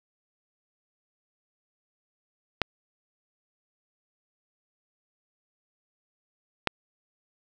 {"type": "clicks", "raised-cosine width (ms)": 0.3, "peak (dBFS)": -6, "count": 2, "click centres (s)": [2.617, 6.673], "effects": []}